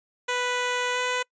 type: tone with pitch glide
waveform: 10% pulse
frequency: 494.3 to 498.9 Hz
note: B4 to B4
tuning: +1 to +17 cents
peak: -16 dBFS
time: 0.28-1.23 s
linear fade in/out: 10 ms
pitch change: +16 cents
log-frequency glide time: 0.93-0.98 s
effects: noise-tail reverb RT60 0.1 s tail -25 dB re dry + resampled to 16000 Hz